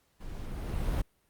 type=noise with level ramp; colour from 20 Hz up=brown; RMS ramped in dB=-43 to -27 dBFS; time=0.2-1.02 s; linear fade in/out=10 ms; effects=pink hiss -71 dBFS RMS until 1.29 s + Opus 48 kbps